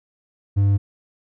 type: tone with hard clipping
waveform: sine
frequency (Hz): 99.7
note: G2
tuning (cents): +30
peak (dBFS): -15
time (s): 0.56-0.78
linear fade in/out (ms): 20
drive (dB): 3
effects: none